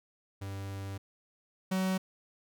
45% pulse tone pair in turn, 98 / 187.96 Hz, G2 / F#3, 0 / +28 cents, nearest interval major seventh, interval 1128 cents, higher second, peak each -37 / -28 dBFS, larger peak second, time 0.41-0.98 / 1.71-1.98 s, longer first, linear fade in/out 10 ms, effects none

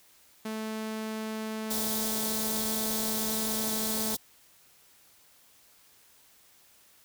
sawtooth tone, 218.7 Hz, A3, 10 cents flat, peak -29 dBFS, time 0.45-4.15 s, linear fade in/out 5 ms
white band-stop noise, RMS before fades -32 dBFS, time 1.7-4.17 s, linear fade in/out 10 ms, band 970 to 3200 Hz, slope 96 dB/octave
effects white hiss -60 dBFS RMS until 7.04 s

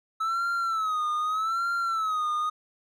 triangle tone with vibrato, 1300 Hz, E6, 24 cents flat, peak -23 dBFS, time 0.2-2.5 s, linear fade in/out 10 ms, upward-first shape sine, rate 0.82 Hz, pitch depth 110 cents each way, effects none

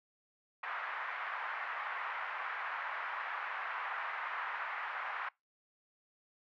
pink band-pass noise, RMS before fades -40 dBFS, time 0.63-5.29 s, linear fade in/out 5 ms, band 920 to 2000 Hz, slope 24 dB/octave, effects noise-tail reverb RT60 0.2 s tail -24 dB re dry

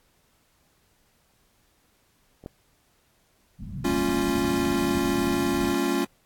clicks, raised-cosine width 2 ms, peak -32 / -22 dBFS, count 2, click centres 2.439 / 2.461 s
white low-pass noise, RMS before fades -35 dBFS, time 3.58-5.76 s, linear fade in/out 50 ms, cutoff 220 Hz, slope 48 dB/octave
square chord, G half-diminished seventh, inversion none, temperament equal with one note detuned, 196 / 228.7 / 277.2 / 349.2 Hz, G3 / Bb3 / Db4 / F4, 0 / -33 / 0 / 0 cents, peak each -33 / -31 / -27 / -27 dBFS, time 3.84-6.05 s, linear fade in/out 10 ms
effects pink hiss -65 dBFS RMS until 6.25 s + AAC 64 kbps

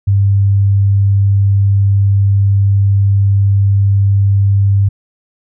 sine tone, 99.3 Hz, G2, 23 cents sharp, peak -7 dBFS, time 0.07-4.89 s, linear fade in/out 10 ms, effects none

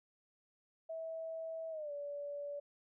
sine tone with pitch glide, 650 to 575.7 Hz, E5 to D5, -24 to -35 cents, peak -40 dBFS, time 0.89-2.6 s, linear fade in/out 10 ms, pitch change -211 cents, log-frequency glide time 1.7-1.92 s, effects none

